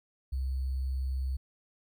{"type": "tone with sample-and-hold", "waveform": "sine", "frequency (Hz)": 65.8, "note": "C2", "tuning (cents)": 10, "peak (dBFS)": -29, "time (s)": [0.32, 1.37], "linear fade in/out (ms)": 10, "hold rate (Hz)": 4410, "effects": []}